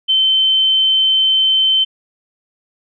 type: tone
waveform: sine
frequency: 3085 Hz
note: G7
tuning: 28 cents flat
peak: -10 dBFS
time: 0.08-1.85 s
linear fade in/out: 20 ms
effects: none